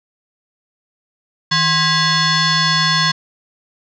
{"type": "tone with frequency modulation", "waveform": "sine", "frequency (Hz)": 1642, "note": "G#6", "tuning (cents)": -20, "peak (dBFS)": -12, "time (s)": [1.51, 3.12], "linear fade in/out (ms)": 10, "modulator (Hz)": 901, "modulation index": 4, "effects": []}